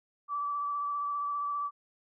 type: tone with vibrato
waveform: sine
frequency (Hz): 1157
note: D6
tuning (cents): -26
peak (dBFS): -30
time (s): 0.28-1.71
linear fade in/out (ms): 50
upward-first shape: sine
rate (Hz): 15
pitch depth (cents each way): 16
effects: none